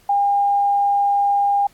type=tone; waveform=sine; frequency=806 Hz; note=G5; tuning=48 cents sharp; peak=-14 dBFS; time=0.09-1.67 s; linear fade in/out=5 ms; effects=pink hiss -54 dBFS RMS until 1.73 s + AAC 64 kbps